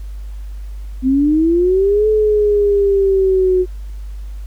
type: linear two-way sweep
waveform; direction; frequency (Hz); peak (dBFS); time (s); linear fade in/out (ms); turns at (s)
sine; up then down; 253.7 to 432.4 to 364.3; -10; 1.02-3.66; 50; 2.08
effects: added 50 Hz sine -25 dBFS peak until 4.46 s + pink hiss -51 dBFS RMS until 4.46 s